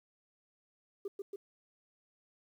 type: tone with echo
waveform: sine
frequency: 397.8 Hz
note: G4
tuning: 25 cents sharp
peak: -34 dBFS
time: 1.05-1.08 s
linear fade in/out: 5 ms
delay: 140 ms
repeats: 2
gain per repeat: -2 dB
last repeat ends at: 1.36 s
effects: tanh soft clip ceiling -33 dBFS + 11-bit